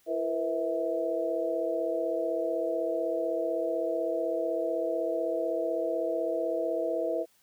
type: tone cluster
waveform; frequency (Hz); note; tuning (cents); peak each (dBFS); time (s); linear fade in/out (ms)
sine; 335.9 / 468.1 / 504 / 650; E4 / A#4 / B4 / E5; +33 / +7 / +35 / -24; -34 / -34 / -34 / -30; 0.06-7.26; 50
effects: white hiss -66 dBFS RMS until 7.42 s